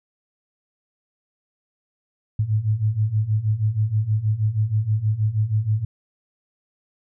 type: beating tone pair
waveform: sine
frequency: 104.2 / 110.5 Hz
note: G#2 / A2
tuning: +6 / +8 cents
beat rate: 6.3 Hz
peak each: -23 / -20 dBFS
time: 2.39-5.85 s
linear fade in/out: 5 ms
effects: none